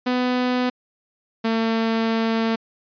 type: tone pair in turn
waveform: sawtooth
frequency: 250 / 225.6 Hz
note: B3 / A3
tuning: +21 / +44 cents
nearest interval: major second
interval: 177 cents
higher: first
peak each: -15 dBFS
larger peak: neither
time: 0.06-0.7 / 1.44-2.56 s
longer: second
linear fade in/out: 10 ms
effects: resampled to 11025 Hz